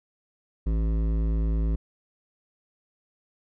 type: tone with hard clipping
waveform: sine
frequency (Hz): 54.6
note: A1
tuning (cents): -13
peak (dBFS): -24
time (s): 0.66-1.76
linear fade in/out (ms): 10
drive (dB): 13
effects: none